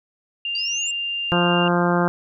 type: tone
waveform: sine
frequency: 2794 Hz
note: F7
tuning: in tune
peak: -23 dBFS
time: 0.45-1.68 s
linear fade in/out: 2 ms
type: exponential sweep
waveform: sine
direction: up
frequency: 4608 to 7550 Hz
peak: -26 dBFS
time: 0.55-0.91 s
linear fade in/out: 2 ms
type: harmonic tone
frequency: 174.9 Hz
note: F3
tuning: 3 cents sharp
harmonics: 1 / 2 / 3 / 4 / 5 / 6 / 7 / 8 / 9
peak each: -20 / -23 / -25 / -26 / -27 / -28 / -28 / -29 / -30 dBFS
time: 1.32-2.08 s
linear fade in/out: 0 ms
effects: none